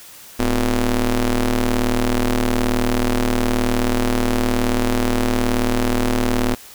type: ring-modulated tone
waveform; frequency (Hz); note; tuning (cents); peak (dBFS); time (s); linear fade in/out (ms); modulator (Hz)
sawtooth; 116.54; A#2; 0; -9; 0.39-6.55; 10; 136
effects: white hiss -41 dBFS RMS until 6.74 s